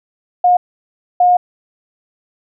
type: tone bursts at uneven times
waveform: sine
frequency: 717 Hz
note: F5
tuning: 45 cents sharp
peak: -7 dBFS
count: 2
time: 0.44-0.57 / 1.2-1.37 s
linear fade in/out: 5 ms
effects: none